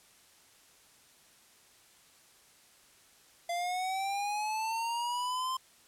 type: linear sweep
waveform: square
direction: up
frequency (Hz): 685 to 1046.5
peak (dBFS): -32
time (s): 3.49-5.57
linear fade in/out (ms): 5
effects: white hiss -61 dBFS RMS until 5.87 s + low-pass 11000 Hz 12 dB/octave